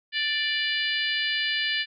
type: harmonic tone with a mistuned harmonic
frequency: 587.3 Hz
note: D5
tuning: in tune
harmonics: 3 / 4 / 5 / 6 / 7 / 8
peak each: -28 / -32 / -29 / -33 / -34 / -36 dBFS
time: 0.12-1.86 s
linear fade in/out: 50 ms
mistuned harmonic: 8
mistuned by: +23 cents
effects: none